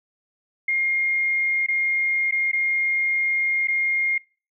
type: tone with dropouts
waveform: sine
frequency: 2129 Hz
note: C7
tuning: 30 cents sharp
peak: -19 dBFS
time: 0.68-4.18 s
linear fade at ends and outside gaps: 5 ms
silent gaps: 1.664-1.684 / 2.311-2.322 / 2.516-2.53 / 3.673-3.682 s
effects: noise-tail reverb RT60 0.4 s tail -25 dB re dry